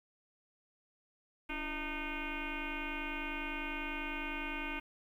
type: tone with frequency modulation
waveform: sine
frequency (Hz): 1219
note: D#6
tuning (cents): -36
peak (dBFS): -36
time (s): 1.49-4.8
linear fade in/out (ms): 10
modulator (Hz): 311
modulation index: 4.9
effects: 11-bit